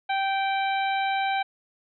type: harmonic tone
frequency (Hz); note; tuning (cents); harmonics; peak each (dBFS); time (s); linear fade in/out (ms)
780; G5; -9; 1 / 2 / 3 / 4 / 5; -24 / -32 / -32 / -38 / -38; 0.09-1.43; 10
effects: none